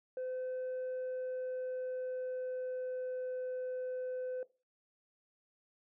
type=tone with pitch glide; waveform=sine; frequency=511 to 507.8 Hz; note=C5 to B4; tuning=-41 to +48 cents; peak=-34 dBFS; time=0.17-4.43 s; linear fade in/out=2 ms; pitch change=-11 cents; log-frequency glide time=0.86-3.4 s; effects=noise-tail reverb RT60 0.3 s tail -19 dB re dry + tanh soft clip ceiling -35 dBFS